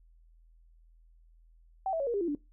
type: tone with pitch steps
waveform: sine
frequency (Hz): 768 / 653.3 / 555.8 / 472.8 / 402.2 / 342.1 / 291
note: G5 / E5 / C#5 / A#4 / G4 / F4 / D4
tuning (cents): -36 / -16 / +4 / +24 / +44 / -36 / -16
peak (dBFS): -28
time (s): 1.86-2.35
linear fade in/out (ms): 2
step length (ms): 70
effects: noise-tail reverb RT60 0.2 s tail -19 dB re dry + added 41 Hz sine -57 dBFS peak until 2.52 s